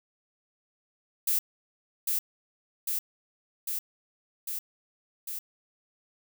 violet noise with echo, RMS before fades -26 dBFS, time 1.27-1.39 s, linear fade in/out 5 ms, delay 800 ms, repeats 5, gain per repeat -2 dB, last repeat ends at 5.39 s, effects none

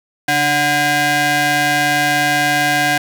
sawtooth ring-modulated tone, 436.9 Hz, A4, 12 cents flat, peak -6 dBFS, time 0.28-2.98 s, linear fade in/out 5 ms, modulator 1170 Hz, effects none

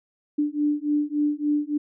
sine beating tone pair, 293.7 / 297.2 Hz, D4 / D4, 0 / +21 cents, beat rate 3.5 Hz, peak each -24 / -24 dBFS, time 0.38-1.78 s, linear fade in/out 10 ms, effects none

